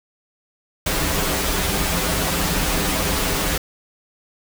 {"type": "noise with comb filter", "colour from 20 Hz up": "pink", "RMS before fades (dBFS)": -21, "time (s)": [0.86, 3.58], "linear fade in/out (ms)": 5, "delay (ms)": 8.6, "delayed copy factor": -0.85, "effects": []}